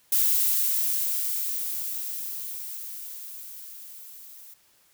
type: noise with level ramp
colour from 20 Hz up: violet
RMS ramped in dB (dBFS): -21 to -47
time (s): 0.12-4.54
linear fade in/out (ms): 5
effects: white hiss -62 dBFS RMS until 4.93 s